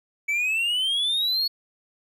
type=exponential sweep; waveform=triangle; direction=up; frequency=2277 to 4400 Hz; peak=-20 dBFS; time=0.28-1.48 s; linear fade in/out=10 ms; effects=none